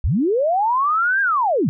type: linear two-way sweep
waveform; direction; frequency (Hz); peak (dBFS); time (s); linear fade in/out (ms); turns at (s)
sine; up then down; 44.24 to 1632 to 114.5; -15; 0.04-1.69; 0; 1.21
effects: none